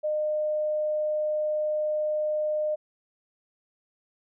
sine tone, 609 Hz, D#5, 37 cents flat, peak -24 dBFS, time 0.03-2.76 s, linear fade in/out 20 ms, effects none

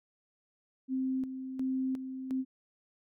sine tone with tremolo, 261.6 Hz, C4, in tune, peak -29 dBFS, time 0.88-2.45 s, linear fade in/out 50 ms, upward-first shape square, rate 1.4 Hz, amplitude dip 60%, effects none

